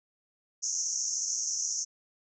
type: band-pass noise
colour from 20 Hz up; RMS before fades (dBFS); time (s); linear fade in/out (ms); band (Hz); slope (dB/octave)
pink; -32; 0.62-1.85; 20; 5700 to 6700; 96
effects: none